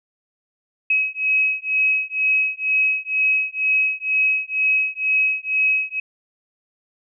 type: beating tone pair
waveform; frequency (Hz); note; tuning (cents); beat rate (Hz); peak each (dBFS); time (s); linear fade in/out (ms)
sine; 2551 / 2553.1; D#7 / D#7; +43 / +44; 2.1; -20; 0.9-6; 5
effects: none